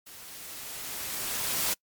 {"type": "noise with level ramp", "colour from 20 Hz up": "white", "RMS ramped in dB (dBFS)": [-47, -27], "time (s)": [0.06, 1.74], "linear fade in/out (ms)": 10, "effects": ["noise-tail reverb RT60 0.1 s tail -26 dB re dry", "MP3 96 kbps"]}